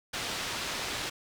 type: low-pass noise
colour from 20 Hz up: white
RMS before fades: -35 dBFS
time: 0.13-1.1 s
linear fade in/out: 10 ms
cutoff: 4500 Hz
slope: 12 dB/octave
effects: none